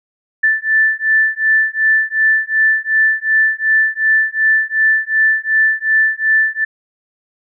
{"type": "beating tone pair", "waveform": "sine", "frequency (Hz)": [1760, 1762.7], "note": ["A6", "A6"], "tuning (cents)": [0, 3], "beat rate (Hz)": 2.7, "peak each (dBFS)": -14, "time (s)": [0.43, 6.65], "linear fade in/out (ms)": 10, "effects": []}